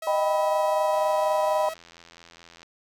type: tone with vibrato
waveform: sawtooth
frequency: 642 Hz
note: E5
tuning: 46 cents flat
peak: -29 dBFS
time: 0.02-1.74 s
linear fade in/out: 5 ms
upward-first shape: sine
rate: 7.7 Hz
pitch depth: 8 cents each way
type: chord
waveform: sine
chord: Eb augmented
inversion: none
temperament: equal with one note detuned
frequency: 618 / 784 / 987.8 Hz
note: Eb5 / G5 / B5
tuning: -12 / 0 / 0 cents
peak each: -23 / -28 / -26 dBFS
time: 0.07-1.69 s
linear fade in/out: 2 ms
type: click train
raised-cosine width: 0.2 ms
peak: -30 dBFS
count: 144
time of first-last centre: 0.94-2.63 s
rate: 84.6 Hz
effects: none